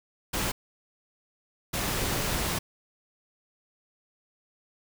pink noise bursts at uneven times, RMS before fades -29 dBFS, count 2, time 0.33-0.52 / 1.73-2.59 s, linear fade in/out 10 ms, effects none

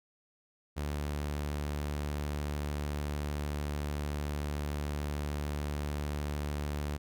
sawtooth tone, 73.42 Hz, D2, in tune, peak -29 dBFS, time 0.76-6.98 s, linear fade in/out 20 ms, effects none

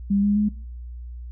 sine tone with pitch steps, 199.8 / 204.5 / 209.2 Hz, G3 / G#3 / G#3, +33 / -26 / +13 cents, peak -17 dBFS, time 0.1-0.49 s, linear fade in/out 10 ms, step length 130 ms, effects noise-tail reverb RT60 0.5 s tail -22 dB re dry + added 60 Hz sine -33 dBFS peak until 1.31 s

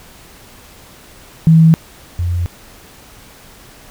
sine tone pair in turn, 161.9 / 87.57 Hz, E3 / F2, -31 / +5 cents, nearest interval major seventh, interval 1064 cents, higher first, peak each -4 / -14 dBFS, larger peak first, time 1.47-1.74 / 2.19-2.46 s, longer neither, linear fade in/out 0 ms, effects pink hiss -41 dBFS RMS until 3.9 s

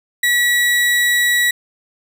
35% pulse tone, 1935 Hz, B6, 36 cents flat, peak -11 dBFS, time 0.23-1.51 s, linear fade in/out 5 ms, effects none

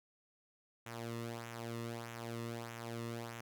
sawtooth tone with flanger, 116.54 Hz, A#2, in tune, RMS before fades -44 dBFS, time 0.86-3.41 s, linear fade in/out 5 ms, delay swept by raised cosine 0.21 to 1.31 ms, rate 1.6 Hz, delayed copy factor -0.65, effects none

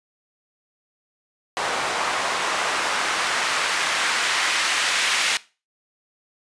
white noise with band-pass filter sweep, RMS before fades -23 dBFS, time 1.57-5.37 s, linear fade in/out 0 ms, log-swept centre 830 to 2200 Hz, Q 0.94, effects noise-tail reverb RT60 0.3 s tail -19 dB re dry + resampled to 22050 Hz

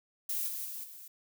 violet noise with level steps, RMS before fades -34 / -38 / -41 / -49 dBFS, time 0.29-1.08 s, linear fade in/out 5 ms, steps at 0.47 / 0.64 / 0.83 s, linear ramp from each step 20 ms, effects none

